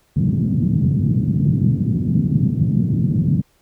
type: band-pass noise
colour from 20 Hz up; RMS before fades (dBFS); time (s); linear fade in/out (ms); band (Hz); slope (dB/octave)
pink; -17; 0.16-3.42; 10; 120 to 200; 24
effects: pink hiss -60 dBFS RMS until 3.61 s